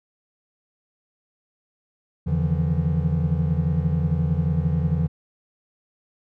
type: tone cluster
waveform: triangle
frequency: 82.6 / 143.6 / 158.6 / 169.8 Hz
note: E2 / D3 / D#3 / F3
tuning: +4 / -39 / +33 / -48 cents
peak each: -23 dBFS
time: 2.26-5.08 s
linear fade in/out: 20 ms
effects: none